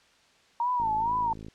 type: tone with vibrato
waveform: sine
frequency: 926 Hz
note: A#5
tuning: 12 cents flat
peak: -24 dBFS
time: 0.6-1.33 s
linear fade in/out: 2 ms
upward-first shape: sine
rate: 2.2 Hz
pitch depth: 130 cents each way
type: click train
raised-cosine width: 3 ms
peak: -30 dBFS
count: 38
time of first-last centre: 0.8-1.484 s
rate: 54.1 Hz
effects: white hiss -61 dBFS RMS until 1.54 s + low-pass 5000 Hz 12 dB/octave